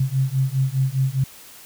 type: beating tone pair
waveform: sine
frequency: 130.81 / 135.71 Hz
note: C3 / C#3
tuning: 0 / -36 cents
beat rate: 4.9 Hz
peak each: -21 dBFS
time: 0-1.24 s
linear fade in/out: 5 ms
effects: white hiss -44 dBFS RMS until 1.65 s